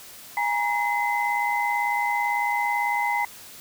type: tone cluster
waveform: sine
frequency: 826 / 944 / 2045 Hz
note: G#5 / A#5 / C7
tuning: -10 / +22 / -40 cents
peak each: -26 dBFS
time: 0.37-3.25 s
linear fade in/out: 2 ms
effects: white hiss -44 dBFS RMS until 3.6 s